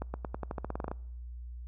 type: accelerating click train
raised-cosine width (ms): 1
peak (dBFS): -21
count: 14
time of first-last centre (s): 0.02-0.915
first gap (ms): 120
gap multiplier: 0.9
effects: noise-tail reverb RT60 0.8 s tail -25 dB re dry + added 60 Hz sine -40 dBFS peak until 1.67 s